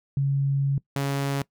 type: tone pair in turn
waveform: sine / sawtooth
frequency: 138.59 / 139.22 Hz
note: C#3 / C#3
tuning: 0 / +8 cents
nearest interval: unison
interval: 8 cents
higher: second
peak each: -20 dBFS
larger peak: neither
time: 0.17-0.78 / 0.96-1.42 s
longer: first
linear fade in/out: 2 ms
effects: noise-tail reverb RT60 0.1 s tail -21 dB re dry